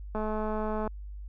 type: click train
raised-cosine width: 1 ms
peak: -20 dBFS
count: 157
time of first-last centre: 0.15-0.876 s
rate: 215 Hz
effects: added 50 Hz sine -38 dBFS peak until 1.28 s